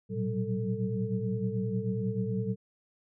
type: tone cluster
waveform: sine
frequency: 113.7 / 123.2 / 185.4 / 192 / 443.7 Hz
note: A#2 / B2 / F#3 / G3 / A4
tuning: -43 / -4 / +4 / -36 / +14 cents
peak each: -34 / -36 / -37 / -33 / -36 dBFS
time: 0.09-2.56 s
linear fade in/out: 50 ms
effects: none